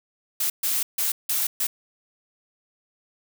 blue noise bursts at uneven times, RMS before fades -24 dBFS, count 5, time 0.4-0.5 / 0.63-0.83 / 0.98-1.12 / 1.29-1.47 / 1.6-1.67 s, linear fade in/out 5 ms, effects none

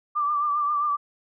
sine tone with vibrato, 1177 Hz, D6, 3 cents sharp, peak -21 dBFS, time 0.15-0.97 s, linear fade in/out 20 ms, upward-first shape triangle, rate 7.5 Hz, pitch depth 51 cents each way, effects none

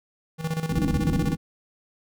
square tone with tremolo, 160.8 Hz, E3, 43 cents flat, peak -24 dBFS, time 0.38-1.37 s, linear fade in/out 50 ms, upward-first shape square, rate 16 Hz, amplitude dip 70%
white low-pass noise, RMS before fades -25 dBFS, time 0.69-1.37 s, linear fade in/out 50 ms, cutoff 330 Hz, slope 96 dB/octave
effects none

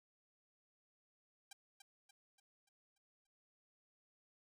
5% pulse tone with echo, 790 Hz, G5, 13 cents sharp, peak -40 dBFS, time 1.51-1.53 s, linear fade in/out 5 ms, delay 290 ms, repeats 6, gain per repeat -6 dB, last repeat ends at 3.27 s, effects none

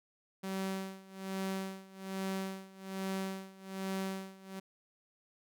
sawtooth tone with tremolo, 191.6 Hz, G3, 39 cents flat, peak -30 dBFS, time 0.43-4.6 s, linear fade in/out 10 ms, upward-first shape sine, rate 1.2 Hz, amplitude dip 90%, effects none

